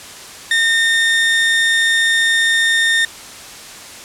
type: tone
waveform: 30% pulse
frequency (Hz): 1825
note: A#6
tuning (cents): -37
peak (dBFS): -9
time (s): 0.51-3.05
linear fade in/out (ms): 2
effects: white hiss -34 dBFS RMS until 4.04 s + low-pass 9000 Hz 12 dB/octave